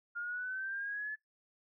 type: exponential sweep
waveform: sine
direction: up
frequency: 1406 to 1733 Hz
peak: -36 dBFS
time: 0.15-1.16 s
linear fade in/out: 20 ms
effects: noise-tail reverb RT60 0.2 s tail -25 dB re dry